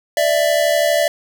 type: tone pair together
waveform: square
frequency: 590 / 662.3 Hz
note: D5 / E5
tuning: +8 / +8 cents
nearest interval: major second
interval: 200 cents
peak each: -17 dBFS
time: 0.17-1.08 s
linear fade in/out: 2 ms
effects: 8-bit